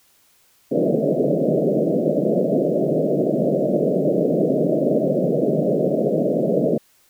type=band-pass noise; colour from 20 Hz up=white; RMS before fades=-19 dBFS; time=0.71-6.78 s; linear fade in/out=10 ms; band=140 to 640 Hz; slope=96 dB/octave; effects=white hiss -58 dBFS RMS until 7.09 s